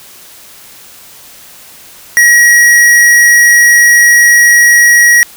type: tone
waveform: square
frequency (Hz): 1906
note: A#6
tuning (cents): +38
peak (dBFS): -3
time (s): 2.17-5.23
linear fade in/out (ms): 0
effects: white hiss -35 dBFS RMS until 5.36 s